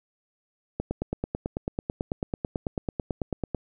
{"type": "click train", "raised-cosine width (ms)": 2, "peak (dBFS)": -14, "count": 26, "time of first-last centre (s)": [0.8, 3.547], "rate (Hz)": 9.1, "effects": []}